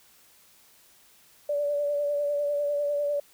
sine tone with vibrato, 580 Hz, D5, 22 cents flat, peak -24 dBFS, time 1.49-3.2 s, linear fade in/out 5 ms, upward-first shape sine, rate 10 Hz, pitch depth 25 cents each way, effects white hiss -58 dBFS RMS until 3.33 s

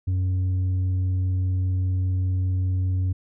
triangle tone with tanh clipping, 92.5 Hz, F#2, in tune, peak -21 dBFS, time 0.07-3.13 s, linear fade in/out 10 ms, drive 8 dB, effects none

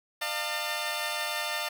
10% pulse tone cluster, 604 / 697 / 903 Hz, D5 / F5 / A5, +48 / -4 / +45 cents, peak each -26 dBFS, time 0.21-1.69 s, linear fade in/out 10 ms, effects none

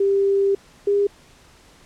sine tone pair in turn, 395.1 / 404.1 Hz, G4 / G#4, +14 / -47 cents, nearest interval unison, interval 39 cents, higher second, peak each -15 dBFS, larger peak neither, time 0-0.55 / 0.87-1.07 s, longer first, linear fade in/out 5 ms, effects pink hiss -51 dBFS RMS until 1.85 s + low-pass 9000 Hz 12 dB/octave

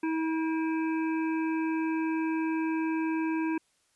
harmonic tone with a mistuned harmonic, 321 Hz, E4, 46 cents flat, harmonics 1 / 3 / 5 / 7 / 8, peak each -27 / -37 / -41 / -44 / -45 dBFS, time 0.03-3.58 s, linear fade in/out 5 ms, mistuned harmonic 7, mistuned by +70 cents, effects white hiss -70 dBFS RMS until 3.95 s + resampled to 24000 Hz

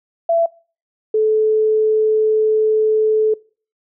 sine tone pair in turn, 670 / 433.8 Hz, E5 / A4, +28 / -25 cents, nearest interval minor sixth, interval 753 cents, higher first, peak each -12 dBFS, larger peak neither, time 0.29-0.46 / 1.14-3.34 s, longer second, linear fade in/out 5 ms, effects noise-tail reverb RT60 0.4 s tail -23 dB re dry

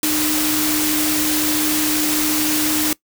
sine tone in noise, 305.3 Hz, D#4, 33 cents flat, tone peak -20 dBFS, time 0.03-2.93 s, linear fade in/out 2 ms, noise white, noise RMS -20 dBFS, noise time 0.03-2.93 s, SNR -3 dB, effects noise-tail reverb RT60 0.1 s tail -21 dB re dry

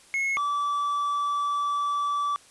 triangle tone pair in turn, 2176 / 1156.7 Hz, C#7 / D6, -33 / -27 cents, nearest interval major seventh, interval 1094 cents, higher first, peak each -22 dBFS, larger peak neither, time 0.14-0.37 / 0.37-2.36 s, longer second, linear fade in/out 0 ms, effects white hiss -54 dBFS RMS until 2.5 s + resampled to 24000 Hz

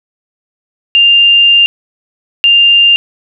sine tone pair in turn, 2797 / 2797 Hz, F7 / F7, +2 / +2 cents, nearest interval unison, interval 0 cents, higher neither, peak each -3 dBFS, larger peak neither, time 0.95-1.66 / 2.44-2.96 s, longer first, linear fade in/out 0 ms, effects none

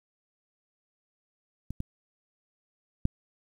clicks, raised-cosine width 5 ms, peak -23 / -20 / -12 dBFS, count 3, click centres 1.706 / 1.804 / 3.054 s, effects 9-bit

